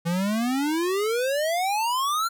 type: exponential sweep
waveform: square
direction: up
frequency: 164.81 to 1396.9 Hz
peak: -23 dBFS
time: 0.05-2.29 s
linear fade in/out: 20 ms
effects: none